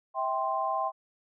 sine chord, C major, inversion first, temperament equal with one note detuned, 648.7 / 784 / 1046.5 Hz, E5 / G5 / C6, -28 / 0 / 0 cents, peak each -33 / -31 / -30 dBFS, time 0.14-0.92 s, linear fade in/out 50 ms, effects none

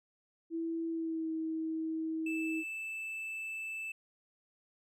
sine tone with pitch glide, 329.6 to 320.4 Hz, E4 to E4, 0 to -49 cents, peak -33 dBFS, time 0.5-2.64 s, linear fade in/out 50 ms, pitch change -49 cents, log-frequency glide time 0.89-1.3 s
triangle tone, 2637 Hz, E7, in tune, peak -36 dBFS, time 2.26-3.92 s, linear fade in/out 5 ms
effects none

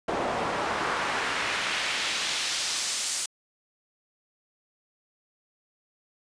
pink noise with band-pass filter sweep, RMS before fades -29 dBFS, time 0.08-3.26 s, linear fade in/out 5 ms, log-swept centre 610 to 7800 Hz, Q 1, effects resampled to 22050 Hz

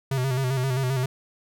square tone with vibrato, 130.81 Hz, C3, in tune, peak -23 dBFS, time 0.11-1.06 s, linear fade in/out 5 ms, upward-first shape square, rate 7.6 Hz, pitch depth 56 cents each way, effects none

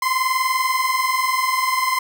30% pulse tone pair together, 1026.1 / 1046.5 Hz, C6 / C6, -34 / 0 cents, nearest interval unison, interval 34 cents, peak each -18 dBFS, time 0.02-1.99 s, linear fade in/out 5 ms, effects none

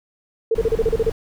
sine tone bursts, 450.5 Hz, A4, 41 cents sharp, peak -14 dBFS, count 9, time 0.51-1.098 s, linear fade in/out 5 ms, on 36 ms, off 33 ms
brown noise, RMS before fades -27 dBFS, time 0.55-1.12 s, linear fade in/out 2 ms
effects none

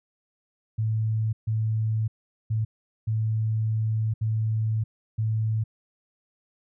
sine tone bursts at uneven times, 110 Hz, A2, in tune, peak -22 dBFS, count 6, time 0.78-1.33 / 1.47-2.08 / 2.5-2.65 / 3.07-4.14 / 4.21-4.84 / 5.18-5.64 s, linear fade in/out 10 ms, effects none

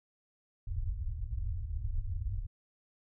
pink low-pass noise, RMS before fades -35 dBFS, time 0.67-2.47 s, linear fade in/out 5 ms, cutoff 110 Hz, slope 96 dB/octave, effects none

